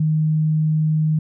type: tone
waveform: sine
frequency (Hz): 155.56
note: D#3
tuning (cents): 0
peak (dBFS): -15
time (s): 0-1.19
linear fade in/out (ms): 5
effects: none